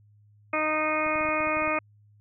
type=harmonic tone; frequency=308.9 Hz; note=D#4; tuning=12 cents flat; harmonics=1 / 2 / 3 / 4 / 5 / 6 / 7 / 8; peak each=-33 / -29 / -35 / -29 / -39 / -40 / -32 / -31 dBFS; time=0.53-1.79 s; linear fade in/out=5 ms
type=clicks; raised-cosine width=5 ms; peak=-33 dBFS; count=10; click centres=1.064 / 1.157 / 1.21 / 1.252 / 1.288 / 1.405 / 1.472 / 1.57 / 1.622 / 1.676 s
effects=added 104 Hz sine -55 dBFS peak until 2.2 s